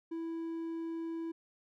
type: tone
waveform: triangle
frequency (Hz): 329.6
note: E4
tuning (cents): 0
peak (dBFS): -34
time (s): 0.11-1.32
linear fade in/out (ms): 10
effects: none